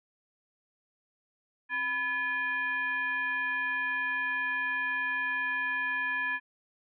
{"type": "tone with frequency modulation", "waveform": "sine", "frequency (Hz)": 1714, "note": "A6", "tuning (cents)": -46, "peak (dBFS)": -28, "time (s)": [1.69, 6.4], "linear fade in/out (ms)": 50, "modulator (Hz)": 723, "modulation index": 0.77, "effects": []}